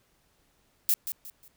violet noise with echo, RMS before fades -23 dBFS, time 0.89-0.94 s, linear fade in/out 0 ms, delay 180 ms, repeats 3, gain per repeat -10 dB, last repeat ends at 1.48 s, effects pink hiss -68 dBFS RMS until 1.56 s

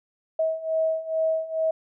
sine beating tone pair, 640 / 642.3 Hz, D#5 / E5, +49 / -45 cents, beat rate 2.3 Hz, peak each -27 / -24 dBFS, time 0.39-1.71 s, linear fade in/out 5 ms, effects none

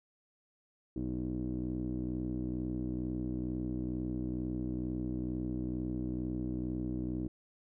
15% pulse tone with low-pass filter, 62.2 Hz, B1, 13 cents sharp, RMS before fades -36 dBFS, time 0.96-7.28 s, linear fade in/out 5 ms, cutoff 340 Hz, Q 8.3, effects none

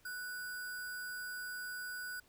sine tone with sample-and-hold, 1480 Hz, F#6, in tune, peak -40 dBFS, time 0.05-2.2 s, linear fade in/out 5 ms, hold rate 6300 Hz, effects pink hiss -68 dBFS RMS until 2.28 s

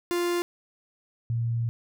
45% pulse / sine tone pair in turn, 349.2 / 116.53 Hz, F4 / A#2, 0 / 0 cents, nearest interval octave + perfect fifth, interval 1900 cents, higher first, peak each -24 dBFS, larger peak neither, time 0.11-0.42 / 1.3-1.69 s, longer second, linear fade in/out 0 ms, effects none

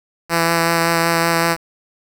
5% pulse tone with vibrato, 167.2 Hz, E3, 25 cents sharp, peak -3 dBFS, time 0.29-1.57 s, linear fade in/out 50 ms, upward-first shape sine, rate 5.3 Hz, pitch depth 12 cents each way, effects 7-bit

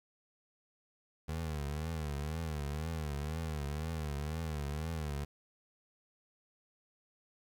25% pulse tone with vibrato, 76.3 Hz, D#2, 33 cents flat, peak -32 dBFS, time 1.28-5.25 s, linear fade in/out 10 ms, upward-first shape triangle, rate 2 Hz, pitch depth 150 cents each way, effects 11-bit

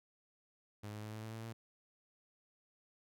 sawtooth tone with pitch steps, 104.5 / 106.02 / 107.56 / 109.13 / 110.71 / 112.32 / 113.96 Hz, G#2 / G#2 / A2 / A2 / A2 / A2 / A#2, +11 / +36 / -39 / -14 / +11 / +36 / -39 cents, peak -40 dBFS, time 0.83-1.53 s, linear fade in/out 10 ms, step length 100 ms, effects none

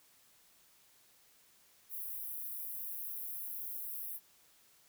white high-pass noise, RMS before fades -42 dBFS, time 1.89-4.2 s, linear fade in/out 50 ms, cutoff 11000 Hz, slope 48 dB/octave, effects white hiss -66 dBFS RMS until 4.88 s

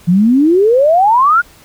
sine exponential sweep, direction up, 166.4 to 1465 Hz, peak -6 dBFS, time 0.07-1.42 s, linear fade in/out 20 ms, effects pink hiss -43 dBFS RMS until 1.64 s

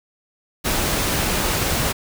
pink noise, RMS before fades -21 dBFS, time 0.64-1.93 s, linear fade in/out 20 ms, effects none

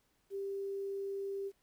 sine tone with quantisation, 394.4 Hz, G4, 11 cents sharp, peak -36 dBFS, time 0.3-1.52 s, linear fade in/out 50 ms, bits 11, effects pink hiss -75 dBFS RMS until 1.62 s

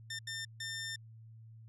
15% pulse tone bursts at uneven times, 1800 Hz, A6, 39 cents sharp, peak -32 dBFS, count 3, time 0.1-0.19 / 0.27-0.45 / 0.6-0.96 s, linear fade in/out 5 ms, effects added 112 Hz sine -51 dBFS peak until 1.68 s + low-pass 12000 Hz 12 dB/octave

